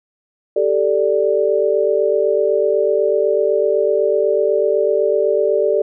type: chord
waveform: sine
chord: G suspended second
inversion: none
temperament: equal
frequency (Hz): 392 / 440 / 587.3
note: G4 / A4 / D5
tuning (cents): 0 / 0 / 0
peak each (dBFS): -18 / -17 / -17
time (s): 0.56-5.82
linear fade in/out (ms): 5
effects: none